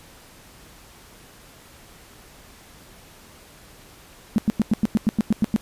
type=tone bursts; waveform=sine; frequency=216.3 Hz; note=A3; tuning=29 cents flat; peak=-14 dBFS; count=11; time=4.36-5.562 s; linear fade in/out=0 ms; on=22 ms; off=96 ms; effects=pink hiss -48 dBFS RMS until 5.61 s + resampled to 32000 Hz